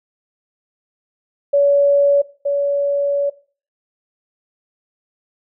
sine tone pair in turn, 567 / 567 Hz, C#5 / C#5, +39 / +39 cents, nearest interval unison, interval 0 cents, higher neither, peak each -10 / -15 dBFS, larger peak first, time 1.53-2.22 / 2.45-3.3 s, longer second, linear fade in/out 10 ms, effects noise-tail reverb RT60 0.4 s tail -19 dB re dry

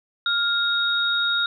sine tone pair together, 1404 / 3748 Hz, F6 / A#7, +9 / +9 cents, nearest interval octave + perfect fourth, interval 1700 cents, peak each -22 dBFS, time 0.26-1.46 s, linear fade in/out 2 ms, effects none

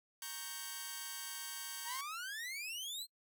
5% pulse chord, G diminished, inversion first, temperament equal with one note detuned, 932.3 / 1108.7 / 1561.7 Hz, Bb5 / Db6 / G6, 0 / 0 / -7 cents, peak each -37 / -37 / -34 dBFS, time 0.22-2.01 s, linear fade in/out 2 ms
sawtooth exponential sweep, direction up, 901 to 4243 Hz, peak -38 dBFS, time 1.84-3.07 s, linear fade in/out 50 ms
effects noise-tail reverb RT60 0.1 s tail -26 dB re dry

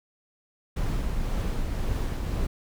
brown noise with tremolo, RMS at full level -26 dBFS, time 0.76-2.47 s, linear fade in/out 10 ms, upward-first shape triangle, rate 1.9 Hz, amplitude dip 30%, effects none

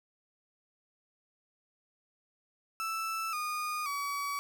35% pulse tone with pitch steps, 1321 / 1225.4 / 1136.8 Hz, E6 / D#6 / C#6, +3 / -27 / +43 cents, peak -31 dBFS, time 2.8-4.39 s, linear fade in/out 0 ms, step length 530 ms, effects none

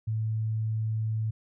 sine tone, 110 Hz, A2, in tune, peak -26 dBFS, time 0.07-1.31 s, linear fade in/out 10 ms, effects none

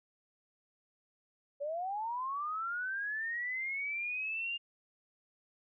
sine linear sweep, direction up, 554 to 2820 Hz, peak -34 dBFS, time 1.6-4.58 s, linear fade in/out 20 ms, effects none

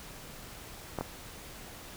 clicks, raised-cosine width 1 ms, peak -18 dBFS, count 2, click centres 0.987 / 1.01 s, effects pink hiss -47 dBFS RMS until 1.96 s

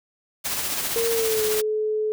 white noise with tremolo, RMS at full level -25 dBFS, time 0.44-1.62 s, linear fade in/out 20 ms, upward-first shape triangle, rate 15 Hz, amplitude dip 40%
sine tone with pitch glide, 460.7 to 429.8 Hz, A#4 to A4, -20 to -41 cents, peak -21 dBFS, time 0.96-2.12 s, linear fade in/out 0 ms, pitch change -121 cents, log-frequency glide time 1.12-1.43 s
effects none

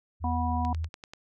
sine tone with vibrato, 80.8 Hz, E2, 34 cents flat, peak -28 dBFS, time 0.2-0.89 s, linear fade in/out 50 ms, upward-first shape sine, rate 13 Hz, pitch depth 13 cents each way
harmonic tone, 244.2 Hz, B3, 19 cents flat, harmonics 1 / 3 / 4, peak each -32 / -32 / -32 dBFS, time 0.24-0.73 s, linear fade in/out 2 ms
click train, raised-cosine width 0.2 ms, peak -25 dBFS, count 6, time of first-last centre 0.65-1.135 s, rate 10.3 Hz
effects none

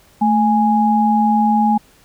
sine tone pair together, 219.8 / 830 Hz, A3 / G#5, -2 / -1 cents, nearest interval octave + major seventh, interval 2301 cents, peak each -14 dBFS, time 0.21-1.78 s, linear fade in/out 10 ms, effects pink hiss -51 dBFS RMS until 2.04 s

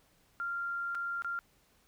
sine tone with dropouts, 1389 Hz, F6, 10 cents flat, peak -33 dBFS, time 0.4-1.39 s, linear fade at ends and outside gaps 0 ms, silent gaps 0.948-0.952 / 1.221-1.246 s, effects pink hiss -68 dBFS RMS until 1.87 s

